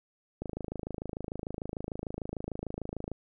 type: click train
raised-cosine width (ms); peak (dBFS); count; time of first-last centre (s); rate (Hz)
2; -22; 73; 0.42-3.117; 26.7
effects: none